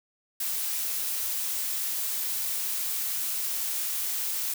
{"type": "noise", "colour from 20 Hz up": "blue", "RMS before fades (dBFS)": -30, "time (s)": [0.4, 4.54], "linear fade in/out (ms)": 5, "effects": []}